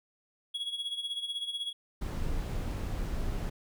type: tone with tremolo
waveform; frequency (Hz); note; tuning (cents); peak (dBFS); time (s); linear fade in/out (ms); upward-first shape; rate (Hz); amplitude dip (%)
triangle; 3337; G#7; +8; -29; 0.54-1.73; 10; sine; 16; 70
type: noise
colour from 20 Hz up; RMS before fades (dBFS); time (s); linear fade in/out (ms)
brown; -33; 2.01-3.5; 10
effects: none